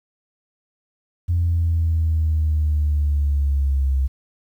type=exponential sweep; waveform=sine; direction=down; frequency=86.7 to 66.2 Hz; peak=-15 dBFS; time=1.28-4.08 s; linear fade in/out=20 ms; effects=tanh soft clip ceiling -12 dBFS + 9-bit